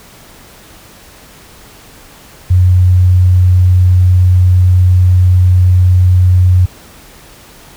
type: tone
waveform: sine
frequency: 90.9 Hz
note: F#2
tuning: 30 cents flat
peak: -4 dBFS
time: 2.5-6.66 s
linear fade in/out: 10 ms
effects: pink hiss -38 dBFS RMS until 7.76 s